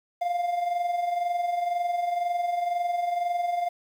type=tone with amplitude modulation; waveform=triangle; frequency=701 Hz; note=F5; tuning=6 cents sharp; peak=-20 dBFS; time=0.21-3.69 s; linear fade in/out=10 ms; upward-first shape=sine; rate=22 Hz; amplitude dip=55%; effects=9-bit